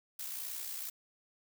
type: noise with amplitude modulation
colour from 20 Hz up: blue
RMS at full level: -39 dBFS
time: 0.19-0.9 s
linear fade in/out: 5 ms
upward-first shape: sine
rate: 62 Hz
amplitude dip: 45%
effects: none